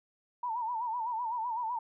sine tone with vibrato, 932.3 Hz, A#5, in tune, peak -31 dBFS, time 0.43-1.79 s, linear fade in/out 5 ms, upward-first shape sine, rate 7.9 Hz, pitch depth 110 cents each way, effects none

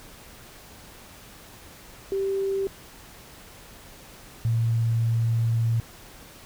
sine tone pair in turn, 390 / 114.85 Hz, G4 / A#2, -9 / -25 cents, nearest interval octave + major sixth, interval 2116 cents, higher first, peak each -23 / -20 dBFS, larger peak second, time 2.12-2.67 / 4.45-5.8 s, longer second, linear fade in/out 0 ms, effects pink hiss -47 dBFS RMS until 6.45 s

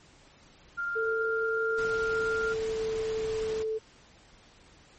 sine tone, 1396.9 Hz, F6, in tune, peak -29 dBFS, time 0.77-2.54 s, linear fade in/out 20 ms
sine tone with pitch glide, 446.7 to 439 Hz, A4 to A4, +26 to -4 cents, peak -28 dBFS, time 0.95-3.79 s, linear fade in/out 20 ms, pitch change -30 cents, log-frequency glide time 1.76-3.62 s
pink noise, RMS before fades -42 dBFS, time 1.77-3.64 s, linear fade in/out 20 ms
effects pink hiss -57 dBFS RMS until 4.98 s + MP3 32 kbps

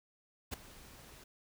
pink noise with ADSR envelope, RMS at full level -37 dBFS, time 0.51-1.24 s, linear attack 26 ms, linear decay 7 ms, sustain -18 dB, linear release 6 ms, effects none

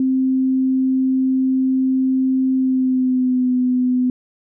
sine tone with pitch glide, 261.6 to 251.5 Hz, C4 to B3, 0 to +32 cents, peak -14 dBFS, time 0-4.1 s, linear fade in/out 2 ms, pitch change -68 cents, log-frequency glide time 2.55-3.53 s, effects none

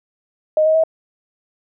sine tone with pitch steps, 620 / 631.2 / 642.6 Hz, D#5 / D#5 / E5, -6 / +25 / -44 cents, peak -11 dBFS, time 0.57-0.837 s, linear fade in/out 2 ms, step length 89 ms, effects none

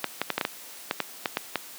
clicks, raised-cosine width 0.3 ms, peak -8 dBFS, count 11, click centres 0.043 / 0.216 / 0.303 / 0.38 / 0.412 / 0.451 / 0.911 / 1.003 / 1.258 / 1.371 / 1.557 s, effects white hiss -44 dBFS RMS until 1.78 s + high-pass 200 Hz 12 dB/octave

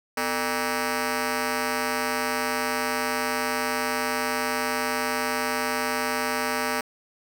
10% pulse ring-modulated tone, 350 Hz, F4, 4 cents sharp, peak -13 dBFS, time 0.17-6.81 s, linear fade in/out 5 ms, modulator 100 Hz, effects 7-bit

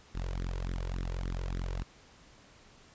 sawtooth tone with flanger, 44.35 Hz, F1, 27 cents sharp, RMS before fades -35 dBFS, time 0.14-1.84 s, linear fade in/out 20 ms, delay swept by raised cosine 0.53 to 2.13 ms, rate 3.5 Hz, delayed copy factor +1, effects pink hiss -58 dBFS RMS until 2.94 s + resampled to 16000 Hz

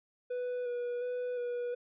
triangle tone with vibrato, 490 Hz, B4, 14 cents flat, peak -31 dBFS, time 0.3-1.75 s, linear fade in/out 10 ms, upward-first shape square, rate 1.4 Hz, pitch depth 17 cents each way, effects resampled to 8000 Hz

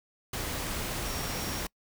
sine tone in noise, 5588 Hz, F8, in tune, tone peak -43 dBFS, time 1.05-1.61 s, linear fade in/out 5 ms, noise pink, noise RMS -34 dBFS, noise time 0.33-1.67 s, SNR -12 dB, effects noise-tail reverb RT60 0.1 s tail -26 dB re dry

